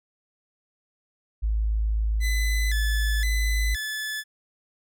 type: tone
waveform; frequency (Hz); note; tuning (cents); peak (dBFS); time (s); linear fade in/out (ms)
sine; 53.8; A1; -38; -21; 1.42-3.76; 20
type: tone with vibrato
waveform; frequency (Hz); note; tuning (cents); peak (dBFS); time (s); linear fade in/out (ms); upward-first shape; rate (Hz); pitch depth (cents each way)
sawtooth; 1864.7; A#6; 0; -25; 2.2-4.24; 50; square; 0.97; 130
effects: none